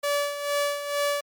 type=tone with tremolo; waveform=sawtooth; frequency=576 Hz; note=D5; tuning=34 cents flat; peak=-18 dBFS; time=0.03-1.21 s; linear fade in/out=10 ms; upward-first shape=sine; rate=2.2 Hz; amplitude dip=65%; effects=MP3 96 kbps